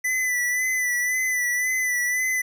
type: tone with vibrato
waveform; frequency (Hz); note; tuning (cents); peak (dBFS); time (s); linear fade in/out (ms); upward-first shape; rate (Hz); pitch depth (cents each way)
square; 1992; B6; +14; -22; 0.04-2.42; 10; sine; 1.9; 38
effects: none